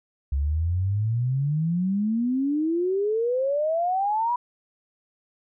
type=exponential sweep; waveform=sine; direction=up; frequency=67 to 987.8 Hz; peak=-21 dBFS; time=0.32-4.36 s; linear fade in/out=5 ms; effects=none